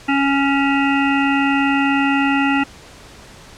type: harmonic tone with a mistuned harmonic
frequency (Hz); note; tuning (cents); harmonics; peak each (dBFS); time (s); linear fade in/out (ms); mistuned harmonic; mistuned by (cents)
277.2; C#4; 0; 1 / 3 / 5 / 7 / 9 / 10; -16 / -21 / -23 / -24 / -26 / -26; 0.08-2.64; 10; 9; +30
effects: pink hiss -41 dBFS RMS until 3.57 s + low-pass 8000 Hz 12 dB/octave